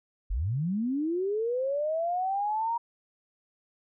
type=linear sweep; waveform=sine; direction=up; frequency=37.42 to 947 Hz; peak=-26 dBFS; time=0.3-2.78 s; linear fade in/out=10 ms; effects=none